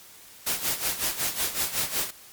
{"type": "noise with tremolo", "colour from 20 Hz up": "white", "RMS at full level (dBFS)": -25, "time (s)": [0.46, 2.11], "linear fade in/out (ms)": 10, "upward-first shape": "sine", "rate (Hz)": 5.4, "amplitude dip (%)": 75, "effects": ["white hiss -49 dBFS RMS until 2.32 s", "MP3 96 kbps"]}